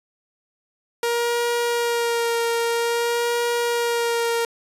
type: tone with vibrato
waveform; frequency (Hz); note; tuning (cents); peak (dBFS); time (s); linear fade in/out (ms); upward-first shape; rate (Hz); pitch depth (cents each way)
sawtooth; 470.3; A#4; +15; -16; 1.03-4.45; 2; sine; 0.51; 19
effects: resampled to 32000 Hz